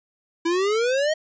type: exponential sweep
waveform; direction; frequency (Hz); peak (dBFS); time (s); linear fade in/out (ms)
square; up; 327.8 to 638; -20; 0.45-1.14; 10
effects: resampled to 16000 Hz